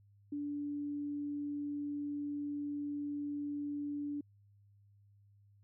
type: tone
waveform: sine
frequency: 290 Hz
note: D4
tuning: 22 cents flat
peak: -36 dBFS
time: 0.32-4.21 s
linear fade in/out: 5 ms
effects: added 101 Hz sine -62 dBFS peak until 5.63 s